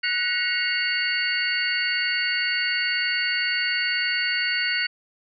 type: tone cluster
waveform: sine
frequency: 1477 / 1906 / 2185 / 2803 / 4485 Hz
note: F#6 / A#6 / C#7 / F7 / C#8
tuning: -3 / +38 / -26 / +6 / +19 cents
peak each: -28 dBFS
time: 0.03-4.87 s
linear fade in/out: 10 ms
effects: none